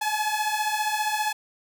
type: beating tone pair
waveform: sawtooth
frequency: 845 / 860 Hz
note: G#5 / A5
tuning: +30 / -40 cents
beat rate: 15 Hz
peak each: -23 dBFS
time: 0.01-1.33 s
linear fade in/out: 10 ms
effects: none